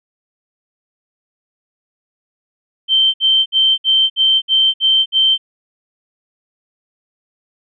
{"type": "tone bursts", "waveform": "sine", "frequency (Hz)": 3118, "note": "G7", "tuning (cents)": -10, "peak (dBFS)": -9, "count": 8, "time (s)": [2.88, 5.38], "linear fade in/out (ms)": 50, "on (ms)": 260, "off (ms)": 60, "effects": []}